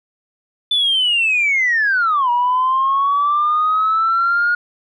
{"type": "linear two-way sweep", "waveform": "sine", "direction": "down then up", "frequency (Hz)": [3520, 955, 1438], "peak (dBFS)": -12, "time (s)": [0.71, 4.55], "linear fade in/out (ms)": 5, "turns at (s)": 2.3, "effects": ["tanh soft clip ceiling -9 dBFS"]}